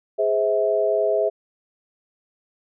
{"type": "chord", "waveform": "sine", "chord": "Ab augmented", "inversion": "none", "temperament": "just", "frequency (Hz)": [415.3, 519.1, 648.9], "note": ["Ab4", "C5", "E5"], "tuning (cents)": [0, -14, -27], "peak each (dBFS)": [-22, -25, -20], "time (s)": [0.18, 1.3], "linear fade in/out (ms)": 20, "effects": []}